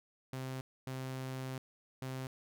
sawtooth tone bursts at uneven times, 130.81 Hz, C3, in tune, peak -35 dBFS, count 3, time 0.33-0.61 / 0.87-1.58 / 2.02-2.27 s, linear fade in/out 2 ms, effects none

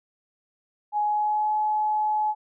sine tone with pitch glide, 837 to 852.1 Hz, G#5 to G#5, +13 to +44 cents, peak -21 dBFS, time 0.92-2.35 s, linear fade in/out 50 ms, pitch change +31 cents, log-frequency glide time 1.02-1.52 s, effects none

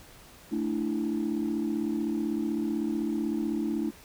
sine chord, A suspended fourth, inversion none, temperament equal, 220 / 293.7 / 329.6 Hz, A3 / D4 / E4, 0 / 0 / 0 cents, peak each -30 dBFS, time 0.51-3.91 s, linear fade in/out 20 ms, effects tanh soft clip ceiling -21 dBFS + pink hiss -52 dBFS RMS until 4.04 s

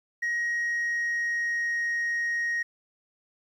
sine tone with pitch glide, 1889 to 1876 Hz, A#6 to A#6, +22 to +11 cents, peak -23 dBFS, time 0.22-2.63 s, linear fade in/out 10 ms, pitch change -11 cents, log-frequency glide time 0.33-1.86 s, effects tanh soft clip ceiling -24 dBFS + 10-bit

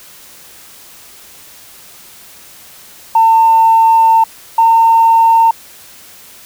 sine tone pair in turn, 901 / 909.4 Hz, A5 / A#5, +41 / -43 cents, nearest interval unison, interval 16 cents, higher second, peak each -4 dBFS, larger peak neither, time 3.15-4.24 / 4.58-5.51 s, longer first, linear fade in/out 5 ms, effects tanh soft clip ceiling 0 dBFS + white hiss -38 dBFS RMS until 6.45 s

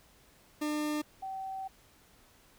40% pulse / sine tone pair in turn, 300.7 / 768.3 Hz, D4 / G5, +41 / -35 cents, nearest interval octave + major third, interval 1624 cents, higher second, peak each -30 / -36 dBFS, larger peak first, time 0.61-1.02 / 1.22-1.68 s, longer second, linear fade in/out 10 ms, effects pink hiss -62 dBFS RMS until 2.58 s

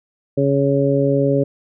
harmonic tone, 139.3 Hz, C#3, 9 cents sharp, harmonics 1 / 2 / 3 / 4, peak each -19 / -19 / -19 / -19 dBFS, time 0.37-1.44 s, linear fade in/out 10 ms, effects none

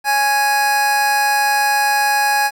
25% pulse tone with amplitude modulation, 830.6 Hz, G#5, in tune, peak -8 dBFS, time 0.04-2.51 s, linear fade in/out 50 ms, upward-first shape sine, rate 268 Hz, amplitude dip 35%, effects 8-bit

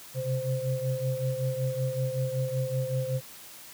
sine tone cluster, 128.9 / 134.2 / 520 Hz, C3 / C3 / C5, -26 / +44 / -11 cents, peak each -31 dBFS, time 0.14-3.21 s, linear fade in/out 50 ms, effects white hiss -47 dBFS RMS until 3.73 s + high-pass 60 Hz 12 dB/octave

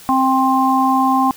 harmonic tone, 263.6 Hz, C4, 13 cents sharp, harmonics 1 / 3 / 4, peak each -16 / -16 / -16 dBFS, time 0.09-1.31 s, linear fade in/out 0 ms, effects white hiss -40 dBFS RMS until 1.36 s

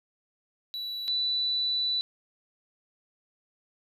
triangle / sine tone pair in turn, 3940 / 3970 Hz, B7 / B7, -5 / +8 cents, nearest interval unison, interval 13 cents, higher second, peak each -31 / -25 dBFS, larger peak second, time 0.74-1.08 / 1.08-2.01 s, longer second, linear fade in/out 0 ms, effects none

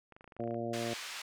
clicks, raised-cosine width 0.5 ms, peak -38 dBFS, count 12, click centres 0.123 / 0.165 / 0.209 / 0.243 / 0.277 / 0.322 / 0.366 / 0.404 / 0.439 / 0.476 / 0.509 / 0.544 s
harmonic tone, 116.54 Hz, A#2, in tune, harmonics 1 / 2 / 3 / 4 / 5 / 6, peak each -43 / -40 / -40 / -43 / -40 / -42 dBFS, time 0.39-0.94 s, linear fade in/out 5 ms
pink band-pass noise, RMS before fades -43 dBFS, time 0.73-1.22 s, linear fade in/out 5 ms, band 1500 to 6400 Hz, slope 12 dB/octave
effects none

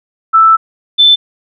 sine tone pair in turn, 1321 / 3527 Hz, E6 / A7, +3 / +3 cents, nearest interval octave + perfect fourth, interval 1700 cents, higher second, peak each -3 dBFS, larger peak neither, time 0.33-0.57 / 0.98-1.16 s, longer first, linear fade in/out 20 ms, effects none

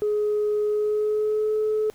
sine tone with pitch glide, 420 to 430.3 Hz, G#4 to A4, +19 to -39 cents, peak -19 dBFS, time 0.02-1.9 s, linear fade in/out 0 ms, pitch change +42 cents, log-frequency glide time 0.65-1.55 s, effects tanh soft clip ceiling -17 dBFS + pink hiss -55 dBFS RMS until 1.94 s

